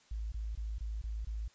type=tone bursts; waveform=sine; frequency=54.2 Hz; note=A1; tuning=25 cents flat; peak=-35 dBFS; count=6; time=0.11-1.48 s; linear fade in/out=5 ms; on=210 ms; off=22 ms; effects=white hiss -65 dBFS RMS until 1.54 s + resampled to 16000 Hz